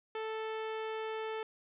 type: tone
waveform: sawtooth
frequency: 439.9 Hz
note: A4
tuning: in tune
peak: -32 dBFS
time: 0.15-1.43 s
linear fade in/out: 2 ms
effects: resampled to 8000 Hz + 12-bit